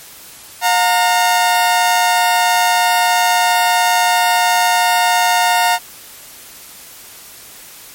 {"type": "tone pair together", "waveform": "sawtooth", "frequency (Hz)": [715, 919.5], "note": ["F5", "A#5"], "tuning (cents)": [41, -24], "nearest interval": "major third", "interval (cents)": 435, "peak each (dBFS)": -10, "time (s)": [0.61, 5.79], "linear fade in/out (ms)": 50, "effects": ["white hiss -37 dBFS RMS until 7.94 s", "MP3 64 kbps"]}